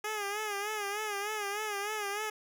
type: tone with vibrato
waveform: 10% pulse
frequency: 415.3 Hz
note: G#4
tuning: in tune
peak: -25 dBFS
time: 0.04-2.3 s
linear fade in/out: 5 ms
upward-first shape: sine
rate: 3.3 Hz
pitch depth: 75 cents each way
effects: none